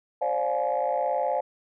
sine chord, D half-diminished seventh, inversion third, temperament just, 528.6 / 587.3 / 704.8 / 845.8 Hz, C5 / D5 / F5 / Ab5, +18 / 0 / +16 / +31 cents, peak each -28 dBFS, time 0.21-1.41 s, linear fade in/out 10 ms, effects tanh soft clip ceiling -16 dBFS

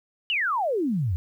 sine exponential sweep, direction down, 3041 to 78.7 Hz, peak -22 dBFS, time 0.3-1.16 s, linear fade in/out 0 ms, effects 10-bit

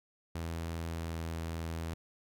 sawtooth tone with pitch glide, 82.8 to 82.18 Hz, E2 to E2, +8 to -5 cents, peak -32 dBFS, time 0.35-1.94 s, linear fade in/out 5 ms, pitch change -13 cents, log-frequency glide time 0.93-1.15 s, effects none

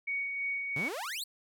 sine tone with tremolo, 2237 Hz, C#7, 15 cents sharp, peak -30 dBFS, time 0.07-0.89 s, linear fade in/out 10 ms, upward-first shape sine, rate 3 Hz, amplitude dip 35%
sawtooth exponential sweep, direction up, 125.3 to 4580 Hz, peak -32 dBFS, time 0.76-1.24 s, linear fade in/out 5 ms
effects none

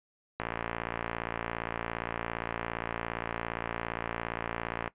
click train, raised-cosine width 0.5 ms, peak -17 dBFS, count 258, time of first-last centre 0.4-4.877 s, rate 57.4 Hz, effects noise-tail reverb RT60 0.1 s tail -18 dB re dry + resampled to 8000 Hz

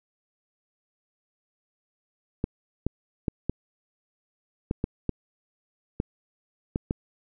clicks, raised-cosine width 3 ms, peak -12 dBFS, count 10, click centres 2.441 / 2.866 / 3.282 / 3.496 / 4.711 / 4.841 / 5.093 / 6.001 / 6.759 / 6.909 s, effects none

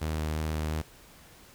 sawtooth tone with vibrato, 77.78 Hz, D#2, in tune, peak -25 dBFS, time 0.01-0.82 s, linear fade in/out 10 ms, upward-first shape square, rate 2.8 Hz, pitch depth 9 cents each way, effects pink hiss -54 dBFS RMS until 1.54 s

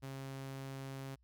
sawtooth tone, 135.1 Hz, C#3, 44 cents flat, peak -39 dBFS, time 0.02-1.16 s, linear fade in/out 20 ms, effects added 60 Hz sine -67 dBFS peak until 1.23 s

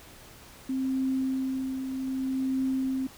sine tone with tremolo, 263.4 Hz, C4, 12 cents sharp, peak -24 dBFS, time 0.69-3.07 s, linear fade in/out 5 ms, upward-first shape triangle, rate 0.64 Hz, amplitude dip 55%, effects pink hiss -50 dBFS RMS until 3.17 s

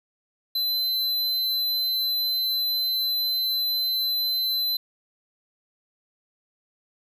square tone, 4049 Hz, B7, 42 cents sharp, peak -23 dBFS, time 0.55-4.77 s, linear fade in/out 5 ms, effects none

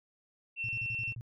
sine tone, 2700 Hz, E7, 41 cents sharp, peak -32 dBFS, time 0.56-1.15 s, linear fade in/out 50 ms
sine tone bursts, 116.54 Hz, A#2, in tune, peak -38 dBFS, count 7, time 0.64-1.21 s, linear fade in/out 0 ms, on 48 ms, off 39 ms
effects tanh soft clip ceiling -26 dBFS

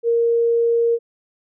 sine tone, 466.2 Hz, A#4, in tune, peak -14 dBFS, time 0.03-0.99 s, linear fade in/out 50 ms, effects none

